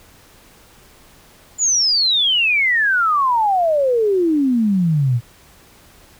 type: exponential sweep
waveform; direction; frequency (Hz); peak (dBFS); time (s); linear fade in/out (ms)
sine; down; 7130 to 113.8; -13; 1.58-5.21; 50
effects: pink hiss -48 dBFS RMS until 6.19 s